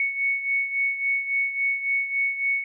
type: beating tone pair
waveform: sine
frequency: 2217 / 2220.6 Hz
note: C#7 / C#7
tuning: 0 / +2 cents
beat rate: 3.6 Hz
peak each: -23 / -29 dBFS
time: 0-2.64 s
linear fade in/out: 2 ms
effects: none